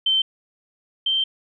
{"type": "tone pair in turn", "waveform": "sine", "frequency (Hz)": [3100, 3132], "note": ["G7", "G7"], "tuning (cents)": [-20, -2], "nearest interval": "unison", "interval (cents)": 18, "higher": "second", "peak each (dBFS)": [-16, -18], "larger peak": "first", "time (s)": [[0.06, 0.22], [1.06, 1.24]], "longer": "second", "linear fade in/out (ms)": 5, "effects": []}